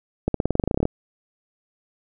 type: accelerating click train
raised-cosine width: 2 ms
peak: -7 dBFS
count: 15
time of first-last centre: 0.28-0.854 s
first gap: 63 ms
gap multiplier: 0.93
effects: none